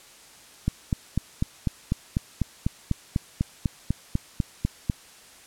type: click train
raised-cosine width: 5 ms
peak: -10 dBFS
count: 18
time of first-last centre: 0.68-4.898 s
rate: 4.03 Hz
effects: white hiss -50 dBFS RMS until 5.46 s + low-pass 10000 Hz 12 dB/octave